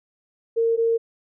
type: tone pair in turn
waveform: sine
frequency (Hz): 458.3 / 458.3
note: A#4 / A#4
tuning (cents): -29 / -29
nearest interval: unison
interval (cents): 0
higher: neither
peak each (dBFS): -17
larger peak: neither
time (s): 0.56-0.77 / 0.77-0.98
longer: neither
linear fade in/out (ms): 20
effects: none